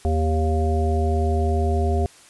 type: harmonic tone with a mistuned harmonic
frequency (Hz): 79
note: D#2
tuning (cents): +27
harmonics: 1 / 3 / 5 / 7 / 9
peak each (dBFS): -19 / -29 / -26 / -34 / -27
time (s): 0.05-2.06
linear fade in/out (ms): 0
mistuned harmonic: 9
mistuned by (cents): -28
effects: white hiss -49 dBFS RMS until 2.29 s + resampled to 24000 Hz